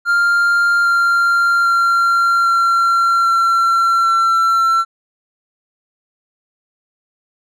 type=tone with pitch steps; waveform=triangle; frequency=1396.9 / 1387.3 / 1377.7 / 1368.2 / 1358.7 / 1349.3 Hz; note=F6 / F6 / F6 / F6 / F6 / E6; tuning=0 / -12 / -24 / -36 / -48 / +40 cents; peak=-9 dBFS; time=0.05-4.85 s; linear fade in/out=50 ms; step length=800 ms; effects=none